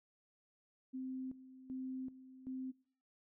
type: tone with tremolo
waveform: sine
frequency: 260 Hz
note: C4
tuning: 11 cents flat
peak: -40 dBFS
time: 0.93-2.72 s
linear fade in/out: 20 ms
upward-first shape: square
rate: 1.3 Hz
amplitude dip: 80%
effects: noise-tail reverb RT60 0.5 s tail -20 dB re dry

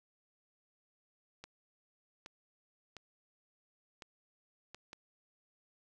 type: clicks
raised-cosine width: 0.2 ms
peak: -30 dBFS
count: 6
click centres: 1.44 / 2.261 / 2.967 / 4.022 / 4.746 / 4.931 s
effects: none

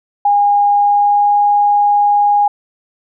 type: tone with pitch glide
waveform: sine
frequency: 816 to 821.2 Hz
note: G#5 to G#5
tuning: -31 to -20 cents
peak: -8 dBFS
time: 0.25-2.48 s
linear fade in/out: 5 ms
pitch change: +11 cents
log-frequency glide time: 0.7-1.35 s
effects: none

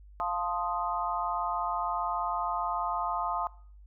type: chord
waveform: sine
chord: F dominant seventh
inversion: none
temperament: equal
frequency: 698.5 / 880 / 1046.5 / 1244.5 Hz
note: F5 / A5 / C6 / Eb6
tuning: 0 / 0 / 0 / 0 cents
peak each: -34 dBFS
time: 0.2-3.47 s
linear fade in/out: 0 ms
effects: noise-tail reverb RT60 0.5 s tail -21 dB re dry + added 50 Hz sine -49 dBFS peak until 3.86 s

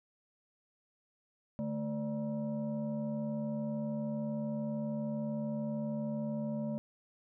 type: tone with frequency modulation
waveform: sine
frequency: 220 Hz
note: A3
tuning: in tune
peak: -33 dBFS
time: 1.59-6.78 s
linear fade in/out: 0 ms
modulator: 367 Hz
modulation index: 0.86
effects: none

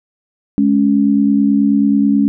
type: tone pair together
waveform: sine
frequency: 210 / 279.3 Hz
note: G#3 / C#4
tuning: +19 / +13 cents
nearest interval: perfect fourth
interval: 494 cents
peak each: -12 dBFS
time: 0.58-2.28 s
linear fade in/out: 0 ms
effects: none

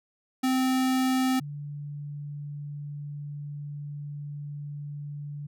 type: tone pair in turn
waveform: square / sine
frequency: 259.3 / 145.53 Hz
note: C4 / D3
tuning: -15 / -15 cents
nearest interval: minor seventh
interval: 1000 cents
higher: first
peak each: -23 / -34 dBFS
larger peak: first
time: 0.43-1.4 / 1.4-5.47 s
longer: second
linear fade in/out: 10 ms
effects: none

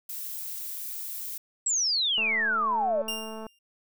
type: noise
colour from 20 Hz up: violet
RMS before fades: -36 dBFS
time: 0.09-1.38 s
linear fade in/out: 5 ms
type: exponential sweep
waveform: sine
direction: down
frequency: 7902 to 556 Hz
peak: -23 dBFS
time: 1.66-3.02 s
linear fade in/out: 5 ms
type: click train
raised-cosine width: 1 ms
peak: -27 dBFS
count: 284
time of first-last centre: 2.18-3.466 s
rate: 220 Hz
type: tone with exponential decay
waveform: sawtooth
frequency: 2800 Hz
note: F7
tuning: 4 cents sharp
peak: -24 dBFS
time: 3.08-3.59 s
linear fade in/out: 5 ms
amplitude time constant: 110 ms
effects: none

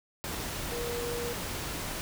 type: tone in noise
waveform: sine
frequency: 476.9 Hz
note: A#4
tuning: 39 cents sharp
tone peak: -34 dBFS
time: 0.72-1.33 s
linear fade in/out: 0 ms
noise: pink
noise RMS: -36 dBFS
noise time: 0.24-2.01 s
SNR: -1 dB
effects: none

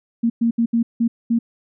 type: tone bursts at uneven times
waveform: sine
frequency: 231.9 Hz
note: A#3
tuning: 9 cents flat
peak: -14 dBFS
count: 6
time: 0.23-0.3 / 0.41-0.51 / 0.58-0.66 / 0.73-0.83 / 1-1.08 / 1.3-1.39 s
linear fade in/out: 10 ms
effects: none

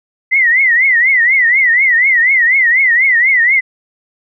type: tone with vibrato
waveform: sine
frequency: 2000 Hz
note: B6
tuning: 21 cents sharp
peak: -7 dBFS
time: 0.31-3.61 s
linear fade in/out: 20 ms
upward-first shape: triangle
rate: 4.1 Hz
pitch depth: 180 cents each way
effects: none

